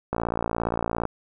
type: click train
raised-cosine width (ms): 1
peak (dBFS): -11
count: 54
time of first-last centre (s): 0.13-1.053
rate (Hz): 57.4
effects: none